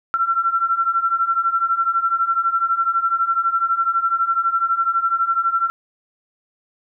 sine beating tone pair, 1347 / 1359 Hz, E6 / F6, +37 / -48 cents, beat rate 12 Hz, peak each -21 / -18 dBFS, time 0.14-5.7 s, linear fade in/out 0 ms, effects none

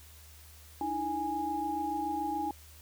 sine tone cluster, 300.7 / 327.7 / 827 Hz, D4 / E4 / G#5, +41 / -10 / -8 cents, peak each -38 / -38 / -32 dBFS, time 0.81-2.51 s, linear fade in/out 2 ms, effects added 76 Hz sine -53 dBFS peak until 2.81 s + white hiss -56 dBFS RMS until 2.81 s

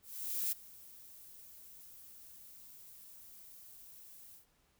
violet noise with ADSR envelope, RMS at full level -34 dBFS, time 0.02-4.46 s, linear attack 500 ms, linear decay 13 ms, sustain -21 dB, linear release 120 ms, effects pink hiss -73 dBFS RMS until 4.79 s

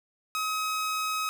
sawtooth tone, 1271 Hz, D#6, 36 cents sharp, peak -24 dBFS, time 0.35-1.29 s, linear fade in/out 0 ms, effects none

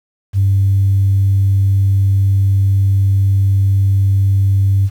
sine tone, 98 Hz, G2, in tune, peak -8 dBFS, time 0.33-4.9 s, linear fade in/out 50 ms, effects tanh soft clip ceiling -5 dBFS + 7-bit

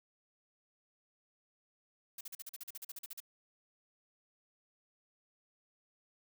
blue noise bursts, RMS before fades -45 dBFS, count 15, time 2.18-3.203 s, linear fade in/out 5 ms, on 29 ms, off 42 ms, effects none

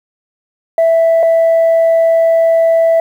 sine tone pair in turn, 659.3 / 659.3 Hz, E5 / E5, 0 / 0 cents, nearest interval unison, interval 0 cents, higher neither, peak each -5 dBFS, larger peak neither, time 0.78-1.23 / 1.23-3 s, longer second, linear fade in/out 2 ms, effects tanh soft clip ceiling -5 dBFS + 7-bit

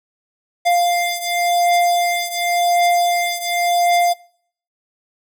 square beating tone pair, 698.5 / 699.41 Hz, F5 / F5, 0 / +2 cents, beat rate 0.91 Hz, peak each -17 / -20 dBFS, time 0.65-4.14 s, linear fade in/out 20 ms, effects noise-tail reverb RT60 0.6 s tail -23 dB re dry

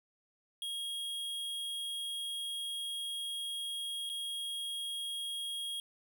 square tone with dropouts, 3275 Hz, G#7, 25 cents flat, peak -37 dBFS, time 0.62-5.8 s, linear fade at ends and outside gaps 1 ms, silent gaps 4.093-4.098 s, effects none

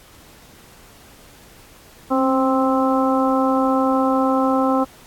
harmonic tone with a mistuned harmonic, 262.5 Hz, C4, 6 cents sharp, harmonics 1 / 2 / 3 / 4 / 5, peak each -18 / -21 / -23 / -24 / -25 dBFS, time 2.1-4.85 s, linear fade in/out 20 ms, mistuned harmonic 1, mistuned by +30 cents, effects pink hiss -47 dBFS RMS until 5.06 s + AAC 64 kbps

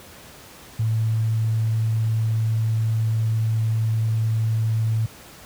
sine tone, 111.3 Hz, A2, 20 cents sharp, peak -18 dBFS, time 0.79-5.06 s, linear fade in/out 5 ms, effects pink hiss -44 dBFS RMS until 5.45 s + high-pass 60 Hz 12 dB/octave

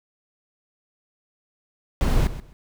brown noise with echo, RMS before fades -19 dBFS, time 2.01-2.27 s, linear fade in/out 0 ms, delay 130 ms, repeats 2, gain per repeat -14 dB, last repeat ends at 2.53 s, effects none

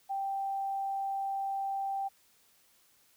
sine tone, 784 Hz, G5, in tune, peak -31 dBFS, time 0.09-2.09 s, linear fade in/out 20 ms, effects white hiss -66 dBFS RMS until 3.16 s

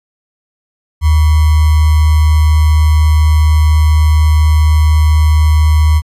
sine tone with sample-and-hold, 77.1 Hz, D#2, 15 cents flat, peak -5 dBFS, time 1.01-6.02 s, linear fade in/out 50 ms, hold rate 1050 Hz, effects resampled to 32000 Hz

